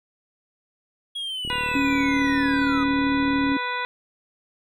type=linear sweep; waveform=triangle; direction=down; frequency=3322 to 1226 Hz; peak=-26 dBFS; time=1.15-2.84 s; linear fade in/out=10 ms
type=click train; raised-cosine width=3 ms; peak=-23 dBFS; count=79; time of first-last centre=1.45-3.519 s; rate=37.7 Hz
type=harmonic tone; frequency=493.9 Hz; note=B4; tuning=in tune; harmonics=1 / 2 / 3 / 4 / 5 / 7 / 8; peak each=-36 / -28 / -31 / -32 / -34 / -38 / -39 dBFS; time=1.5-3.85 s; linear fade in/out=0 ms
type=tone; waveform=sine; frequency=277.2 Hz; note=C#4; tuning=in tune; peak=-20 dBFS; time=1.75-3.57 s; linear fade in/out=2 ms
effects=none